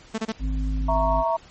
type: tone bursts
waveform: sawtooth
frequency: 221.4 Hz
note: A3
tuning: 11 cents sharp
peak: -20 dBFS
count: 3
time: 0.14-0.323 s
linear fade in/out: 10 ms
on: 43 ms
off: 27 ms
type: harmonic tone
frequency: 52.3 Hz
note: G#1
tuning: 13 cents sharp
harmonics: 1 / 3 / 5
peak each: -22 / -35 / -32 dBFS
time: 0.39-1.24 s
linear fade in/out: 50 ms
type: chord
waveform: sine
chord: A# diminished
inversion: second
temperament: equal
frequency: 659.3 / 932.3 / 1108.7 Hz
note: E5 / A#5 / C#6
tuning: 0 / 0 / 0 cents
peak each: -23 / -23 / -29 dBFS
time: 0.88-1.37 s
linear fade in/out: 10 ms
effects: pink hiss -50 dBFS RMS until 1.5 s + MP3 32 kbps